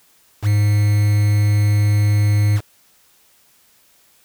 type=tone with quantisation; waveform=triangle; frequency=103.83 Hz; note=G#2; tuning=in tune; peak=-10 dBFS; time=0.42-2.61 s; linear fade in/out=50 ms; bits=5; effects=white hiss -55 dBFS RMS until 4.24 s